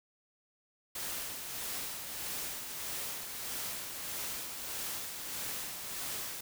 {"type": "noise with tremolo", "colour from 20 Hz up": "white", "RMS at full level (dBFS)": -38, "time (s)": [0.95, 6.41], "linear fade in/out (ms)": 5, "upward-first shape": "sine", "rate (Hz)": 1.6, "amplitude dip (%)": 40, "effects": []}